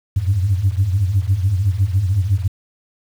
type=tone cluster; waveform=sine; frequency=89.9 / 97.7 / 103.7 Hz; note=F#2 / G2 / G#2; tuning=-49 / -5 / -2 cents; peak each=-18 dBFS; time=0.16-2.48 s; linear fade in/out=10 ms; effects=tanh soft clip ceiling -7 dBFS + 7-bit